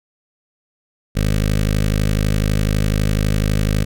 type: tone with notch filter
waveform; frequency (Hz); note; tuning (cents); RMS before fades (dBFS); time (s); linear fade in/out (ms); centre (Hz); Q
15% pulse; 52; G#1; +3; -17; 1.15-3.85; 20; 900; 1
effects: none

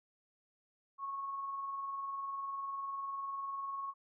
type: tone with tremolo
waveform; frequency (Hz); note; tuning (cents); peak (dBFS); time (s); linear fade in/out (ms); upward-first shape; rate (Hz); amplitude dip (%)
sine; 1100; C#6; -14; -36; 0.98-3.94; 50; sine; 20; 35
effects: none

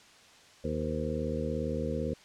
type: harmonic tone with a mistuned harmonic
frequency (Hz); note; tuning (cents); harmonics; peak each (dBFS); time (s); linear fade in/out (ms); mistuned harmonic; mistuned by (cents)
77.78; D#2; 0; 1 / 2 / 3 / 4 / 5 / 6 / 7; -37 / -37 / -36 / -41 / -41 / -37 / -37; 0.64-2.14; 5; 7; -71
effects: white hiss -56 dBFS RMS until 2.24 s + low-pass 6000 Hz 12 dB/octave

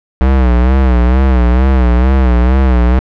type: tone with vibrato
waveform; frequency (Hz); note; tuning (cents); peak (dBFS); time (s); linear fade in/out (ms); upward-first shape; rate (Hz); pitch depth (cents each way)
square; 63.2; B1; +41; -7; 0.21-2.99; 0; sine; 2.2; 95
effects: low-pass 2000 Hz 12 dB/octave

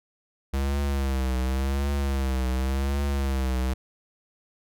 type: tone with vibrato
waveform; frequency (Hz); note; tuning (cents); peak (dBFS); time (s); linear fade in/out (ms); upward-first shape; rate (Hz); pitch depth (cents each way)
square; 67.2; C2; +47; -24; 0.53-3.74; 10; triangle; 0.9; 100
effects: none

